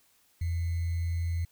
sine tone with sample-and-hold, 84.5 Hz, E2, 43 cents sharp, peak -27 dBFS, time 0.41-1.45 s, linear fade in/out 5 ms, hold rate 2100 Hz, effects white hiss -66 dBFS RMS until 1.51 s

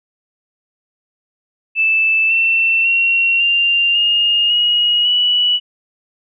sine tone with pitch steps, 2637 / 2686 / 2736 / 2787 / 2839 / 2892 / 2946 Hz, E7 / E7 / F7 / F7 / F7 / F#7 / F#7, 0 / +32 / -36 / -4 / +28 / -40 / -8 cents, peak -11 dBFS, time 1.75-5.6 s, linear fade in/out 50 ms, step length 550 ms, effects none

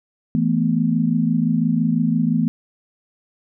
sine chord, E suspended fourth, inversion none, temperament equal with one note detuned, 164.81 / 220 / 245.9 Hz, E3 / A3 / B3, 0 / 0 / -7 cents, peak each -20 dBFS, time 0.35-2.48 s, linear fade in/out 0 ms, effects none

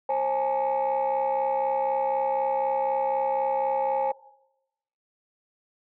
sine tone cluster, 534 / 830 / 894 Hz, C5 / G#5 / A5, +35 / -1 / +27 cents, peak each -25 / -24 / -30 dBFS, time 0.09-4.12 s, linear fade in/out 5 ms, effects noise-tail reverb RT60 0.9 s tail -20 dB re dry + tanh soft clip ceiling -18 dBFS

